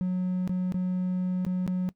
triangle tone with dropouts, 182.8 Hz, F#3, 21 cents flat, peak -22 dBFS, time 0.01-1.89 s, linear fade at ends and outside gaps 0 ms, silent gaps 0.476-0.494 / 0.722-0.743 / 1.45-1.465 / 1.665-1.677 s, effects noise-tail reverb RT60 0.1 s tail -20 dB re dry + tanh soft clip ceiling -19 dBFS

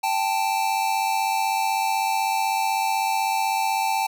square tone pair together, 784 / 880 Hz, G5 / A5, 0 / 0 cents, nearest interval major second, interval 200 cents, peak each -25 / -24 dBFS, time 0.03-4.07 s, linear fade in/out 10 ms, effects none

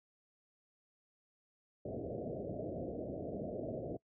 white low-pass noise, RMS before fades -41 dBFS, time 1.85-3.97 s, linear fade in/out 5 ms, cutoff 670 Hz, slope 96 dB/octave, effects noise-tail reverb RT60 0.1 s tail -23 dB re dry + high-pass 80 Hz 12 dB/octave

